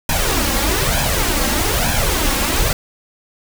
pink noise with flanger, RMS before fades -17 dBFS, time 0.09-2.73 s, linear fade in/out 2 ms, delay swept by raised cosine 1.2 to 3.7 ms, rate 1.1 Hz, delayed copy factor +0.65, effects none

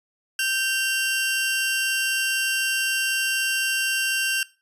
sawtooth tone pair together, 1560.7 / 2764 Hz, G6 / F7, -8 / -19 cents, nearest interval minor seventh, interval 989 cents, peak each -21 dBFS, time 0.39-4.43 s, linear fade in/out 2 ms, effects noise-tail reverb RT60 0.3 s tail -19 dB re dry + resampled to 32000 Hz

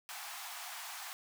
pink high-pass noise, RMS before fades -45 dBFS, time 0.09-1.13 s, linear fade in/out 0 ms, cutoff 690 Hz, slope 96 dB/octave, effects none

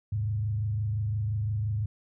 sine tone with frequency modulation, 105.4 Hz, G#2, 26 cents sharp, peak -26 dBFS, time 0.12-1.86 s, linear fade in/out 5 ms, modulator 25.8 Hz, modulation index 0.51, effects none

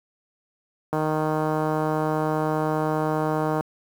click train, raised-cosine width 1 ms, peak -11 dBFS, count 416, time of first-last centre 0.93-3.607 s, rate 155 Hz, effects high-pass 80 Hz 12 dB/octave + 7-bit

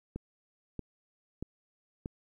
click train, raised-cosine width 3 ms, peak -24 dBFS, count 4, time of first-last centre 0.16-2.059 s, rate 1.58 Hz, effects 11-bit

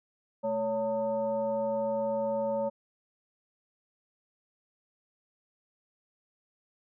sine tone with frequency modulation, 561 Hz, C#5, 21 cents sharp, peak -27 dBFS, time 0.43-2.7 s, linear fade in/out 20 ms, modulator 343 Hz, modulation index 0.7, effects none

